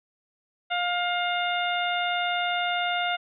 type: harmonic tone with a mistuned harmonic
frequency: 707 Hz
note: F5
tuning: 21 cents sharp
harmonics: 1 / 2 / 3 / 4 / 5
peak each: -27 / -30 / -32 / -33 / -34 dBFS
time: 0.7-3.17 s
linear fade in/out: 20 ms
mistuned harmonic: 5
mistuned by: +29 cents
effects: none